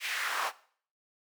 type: noise with high-pass filter sweep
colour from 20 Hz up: brown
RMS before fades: -33 dBFS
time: 0-0.52 s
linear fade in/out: 50 ms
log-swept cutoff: 2600 to 900 Hz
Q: 2.3
effects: noise-tail reverb RT60 0.5 s tail -18 dB re dry + high-pass 400 Hz 12 dB/octave